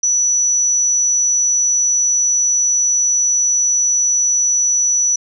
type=tone; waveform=sine; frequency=5920 Hz; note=F#8; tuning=in tune; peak=-12 dBFS; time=0.03-5.16 s; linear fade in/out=5 ms; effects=none